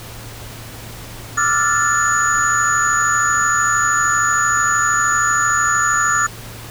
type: tone cluster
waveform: sine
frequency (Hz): 1182 / 1342 / 1415 / 1755 / 6830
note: D6 / E6 / F6 / A6 / G#8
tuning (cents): +11 / +31 / +22 / -5 / +48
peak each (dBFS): -20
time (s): 1.37-6.27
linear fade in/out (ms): 10
effects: added 113 Hz sine -36 dBFS peak until 6.7 s + pink hiss -35 dBFS RMS until 6.7 s